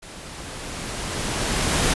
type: noise with level ramp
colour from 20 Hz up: pink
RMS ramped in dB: -40 to -19 dBFS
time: 0.02-1.94 s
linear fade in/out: 10 ms
effects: resampled to 24000 Hz

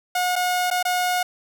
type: tone with dropouts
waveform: sawtooth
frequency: 723 Hz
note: F#5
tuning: 40 cents flat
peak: -16 dBFS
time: 0.15-1.23 s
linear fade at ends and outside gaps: 5 ms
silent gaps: 0.357-0.361 / 0.703-0.711 / 0.828-0.851 s
effects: none

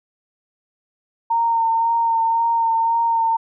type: tone with vibrato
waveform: sine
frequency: 917 Hz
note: A#5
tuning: 29 cents flat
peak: -15 dBFS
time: 1.3-3.37 s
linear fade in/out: 10 ms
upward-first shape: sine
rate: 1.9 Hz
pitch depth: 19 cents each way
effects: none

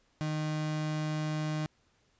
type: tone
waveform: 35% pulse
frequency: 154 Hz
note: D#3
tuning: 17 cents flat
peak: -29 dBFS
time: 0.21-1.66 s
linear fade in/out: 0 ms
effects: pink hiss -70 dBFS RMS until 2.19 s + resampled to 16000 Hz

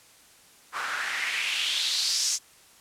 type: noise with band-pass filter sweep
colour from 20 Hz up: white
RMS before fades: -28 dBFS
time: 0.72-2.39 s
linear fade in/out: 50 ms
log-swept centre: 1200 to 6400 Hz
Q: 3.2
effects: white hiss -55 dBFS RMS until 2.8 s + low-pass 11000 Hz 12 dB/octave

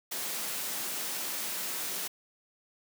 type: high-pass noise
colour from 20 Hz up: white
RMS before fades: -35 dBFS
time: 0.11-2.08 s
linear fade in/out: 10 ms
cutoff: 160 Hz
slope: 24 dB/octave
effects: none

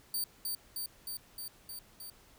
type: tone with echo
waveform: 5% pulse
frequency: 4600 Hz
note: D8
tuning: 37 cents flat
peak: -25 dBFS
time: 0.14-0.24 s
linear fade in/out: 2 ms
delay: 310 ms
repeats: 6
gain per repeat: -2 dB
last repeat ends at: 2.1 s
effects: pink hiss -61 dBFS RMS until 2.38 s

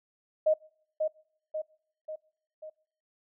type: tone with echo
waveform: sine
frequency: 622.3 Hz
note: D#5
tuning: in tune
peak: -20 dBFS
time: 0.46-0.54 s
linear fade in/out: 10 ms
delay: 540 ms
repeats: 4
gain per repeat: -5 dB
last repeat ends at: 2.7 s
effects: noise-tail reverb RT60 0.7 s tail -26 dB re dry

